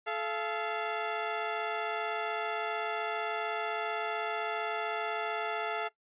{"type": "tone pair together", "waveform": "15% pulse", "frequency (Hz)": [432.5, 686.6], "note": ["A4", "F5"], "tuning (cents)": [-30, -30], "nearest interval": "minor sixth", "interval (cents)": 800, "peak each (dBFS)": [-28, -28], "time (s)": [0.06, 5.89], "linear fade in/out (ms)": 20, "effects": ["noise-tail reverb RT60 0.1 s tail -18 dB re dry", "resampled to 8000 Hz"]}